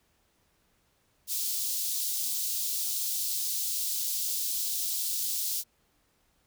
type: high-pass noise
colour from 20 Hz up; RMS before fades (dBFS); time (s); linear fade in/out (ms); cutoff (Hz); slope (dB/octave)
white; -31; 1.27-5.64; 50; 3800; 24
effects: pink hiss -70 dBFS RMS until 6.46 s